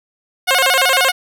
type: tone with vibrato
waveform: 10% pulse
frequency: 622.3 Hz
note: D#5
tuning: in tune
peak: -3 dBFS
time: 0.47-1.12 s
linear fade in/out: 20 ms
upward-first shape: square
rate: 13 Hz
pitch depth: 270 cents each way
effects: none